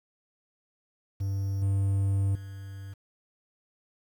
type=tone with level steps; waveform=triangle; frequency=98 Hz; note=G2; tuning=in tune; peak=-25 / -21 / -36 dBFS; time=1.2-2.94 s; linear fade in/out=10 ms; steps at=1.62 / 2.35 s; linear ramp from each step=2 ms; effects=9-bit